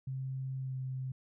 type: tone with pitch glide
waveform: sine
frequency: 132.3 to 130.55 Hz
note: C3 to C3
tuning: +20 to -3 cents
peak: -35 dBFS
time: 0.07-1.12 s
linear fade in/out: 5 ms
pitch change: -23 cents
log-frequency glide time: 0.59-0.76 s
effects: none